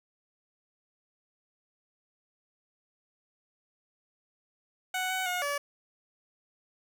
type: tone with pitch steps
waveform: 15% pulse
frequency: 742 / 749 / 721 / 573 Hz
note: F#5 / F#5 / F#5 / D5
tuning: +5 / +21 / -45 / -43 cents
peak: -23 dBFS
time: 4.94-5.58 s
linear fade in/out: 5 ms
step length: 160 ms
effects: none